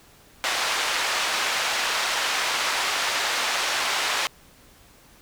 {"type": "band-pass noise", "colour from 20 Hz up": "pink", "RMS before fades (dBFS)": -25, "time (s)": [0.44, 4.27], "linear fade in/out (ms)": 0, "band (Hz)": [940, 5700], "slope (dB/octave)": 12, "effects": ["pink hiss -53 dBFS RMS until 5.21 s"]}